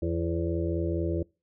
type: harmonic tone with a mistuned harmonic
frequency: 84.3 Hz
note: E2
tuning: 39 cents sharp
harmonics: 1 / 2 / 4 / 5 / 6 / 7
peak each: -30 / -35 / -30 / -37 / -38 / -37 dBFS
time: 0.02-1.23 s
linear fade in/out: 5 ms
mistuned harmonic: 7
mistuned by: -45 cents
effects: noise-tail reverb RT60 0.3 s tail -25 dB re dry